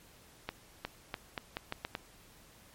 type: accelerating click train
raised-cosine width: 0.3 ms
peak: -19 dBFS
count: 8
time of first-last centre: 0.49-1.951 s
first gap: 360 ms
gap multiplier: 0.81
effects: pink hiss -59 dBFS RMS until 2.74 s + MP3 64 kbps